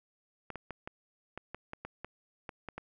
clicks, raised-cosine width 0.5 ms, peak -25 dBFS, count 12, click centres 0.503 / 0.557 / 0.707 / 0.875 / 1.376 / 1.546 / 1.734 / 1.85 / 2.046 / 2.492 / 2.687 / 2.78 s, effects none

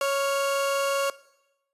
30% pulse tone pair together, 553.7 / 1396.9 Hz, C#5 / F6, -2 / 0 cents, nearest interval octave + major third, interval 1602 cents, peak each -21 / -30 dBFS, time 0.01-1.1 s, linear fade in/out 2 ms, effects noise-tail reverb RT60 0.9 s tail -19 dB re dry + resampled to 32000 Hz

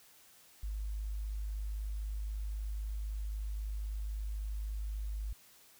sine tone, 51.91 Hz, G#1, in tune, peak -35 dBFS, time 0.63-5.33 s, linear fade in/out 5 ms, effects white hiss -61 dBFS RMS until 5.79 s

